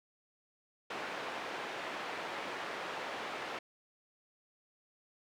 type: band-pass noise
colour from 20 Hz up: pink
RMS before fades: -41 dBFS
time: 0.9-3.59 s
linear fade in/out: 5 ms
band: 460 to 2600 Hz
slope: 12 dB/octave
effects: none